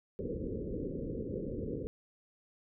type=low-pass noise; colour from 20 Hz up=white; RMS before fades=-38 dBFS; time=0.19-1.87 s; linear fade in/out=0 ms; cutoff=520 Hz; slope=96 dB/octave; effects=none